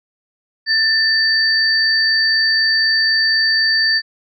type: tone pair together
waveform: sine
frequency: 1778 / 4606 Hz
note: A6 / D8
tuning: +18 / -34 cents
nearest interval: octave + major third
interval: 1648 cents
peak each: -15 dBFS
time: 0.66-4.02 s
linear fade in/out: 50 ms
effects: none